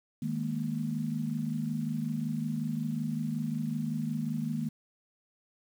sine chord, D# suspended fourth, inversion none, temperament equal, 155.56 / 207.7 / 233.1 Hz, D#3 / G#3 / A#3, 0 / 0 / 0 cents, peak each -34 / -36 / -33 dBFS, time 0.22-4.69 s, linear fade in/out 5 ms, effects 9-bit

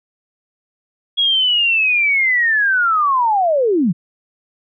sine linear sweep, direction down, 3338 to 150 Hz, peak -12 dBFS, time 1.17-3.93 s, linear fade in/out 20 ms, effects none

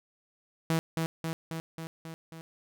sawtooth tone with echo, 162.7 Hz, E3, 22 cents flat, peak -21 dBFS, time 0.7-0.79 s, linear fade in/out 0 ms, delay 270 ms, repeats 6, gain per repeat -3 dB, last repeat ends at 2.41 s, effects none

